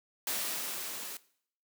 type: noise with level ramp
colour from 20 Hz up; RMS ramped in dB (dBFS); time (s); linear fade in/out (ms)
white; -33 to -42; 0.27-1.17; 2
effects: noise-tail reverb RT60 0.6 s tail -19 dB re dry + high-pass 200 Hz 12 dB/octave